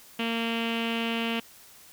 sawtooth tone with low-pass filter, 229.7 Hz, A#3, 25 cents flat, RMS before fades -29 dBFS, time 0.19-1.4 s, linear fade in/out 5 ms, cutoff 2900 Hz, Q 6, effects white hiss -52 dBFS RMS until 1.92 s

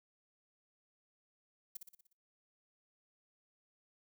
violet noise with echo, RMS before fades -43 dBFS, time 1.75-1.77 s, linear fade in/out 5 ms, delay 60 ms, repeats 6, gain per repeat -5 dB, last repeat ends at 2.13 s, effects noise-tail reverb RT60 0.5 s tail -26 dB re dry

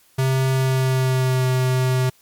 square tone with pitch glide, 132 to 128.69 Hz, C3 to C3, +16 to -28 cents, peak -17 dBFS, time 0.18-2.1 s, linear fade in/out 10 ms, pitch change -44 cents, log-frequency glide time 0.52-1.47 s, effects white hiss -56 dBFS RMS until 2.21 s + MP3 96 kbps

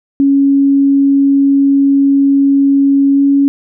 sine tone with pitch glide, 277.2 to 279.1 Hz, C#4 to C#4, 0 to +12 cents, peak -6 dBFS, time 0.2-3.48 s, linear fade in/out 0 ms, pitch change +12 cents, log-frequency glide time 3.14-3.2 s, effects none

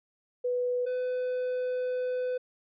sine / triangle tone pair in turn, 493.9 / 502.8 Hz, B4 / B4, 0 / +31 cents, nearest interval unison, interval 31 cents, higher second, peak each -26 dBFS, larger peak neither, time 0.44-0.86 / 0.86-2.38 s, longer second, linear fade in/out 10 ms, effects resampled to 11025 Hz

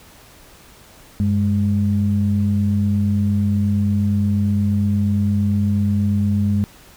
sine tone pair together, 96.98 / 205.5 Hz, G2 / G#3, -18 / -18 cents, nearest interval octave + minor second, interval 1300 cents, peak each -17 dBFS, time 1.2-6.64 s, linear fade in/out 0 ms, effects tanh soft clip ceiling -7 dBFS + pink hiss -46 dBFS RMS until 6.96 s

